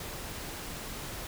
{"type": "noise", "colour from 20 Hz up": "pink", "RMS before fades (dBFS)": -40, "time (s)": [0, 1.27], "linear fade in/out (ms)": 2, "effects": []}